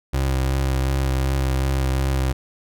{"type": "tone with vibrato", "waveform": "30% pulse", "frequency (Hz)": 66.5, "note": "C2", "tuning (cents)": 29, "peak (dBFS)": -16, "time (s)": [0.13, 2.33], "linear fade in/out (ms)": 10, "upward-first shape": "sine", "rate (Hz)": 2.7, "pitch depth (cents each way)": 23, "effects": []}